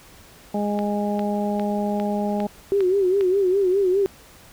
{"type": "harmonic tone", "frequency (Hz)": 206, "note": "G#3", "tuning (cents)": -14, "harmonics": [1, 2, 3, 4], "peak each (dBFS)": [-23, -29, -28, -29], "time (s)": [0.54, 2.47], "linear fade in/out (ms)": 5}
{"type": "click train", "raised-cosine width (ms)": 0.3, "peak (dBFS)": -18, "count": 7, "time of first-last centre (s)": [0.79, 3.209], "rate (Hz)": 2.48}
{"type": "tone with vibrato", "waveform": "sine", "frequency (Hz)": 381.4, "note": "G4", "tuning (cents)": -47, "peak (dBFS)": -16, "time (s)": [2.72, 4.06], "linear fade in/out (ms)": 0, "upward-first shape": "sine", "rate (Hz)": 4.9, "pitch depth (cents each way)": 100}
{"effects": ["pink hiss -48 dBFS RMS until 4.52 s"]}